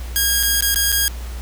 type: tone with dropouts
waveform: 5% pulse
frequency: 1631 Hz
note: G#6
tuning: 32 cents flat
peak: -4 dBFS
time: 0.16-1.08 s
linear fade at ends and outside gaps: 0 ms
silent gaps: 0.429-0.433 / 0.608-0.624 / 0.744-0.759 / 0.919-0.925 s
effects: added 60 Hz sine -26 dBFS peak until 1.41 s + pink hiss -39 dBFS RMS until 1.41 s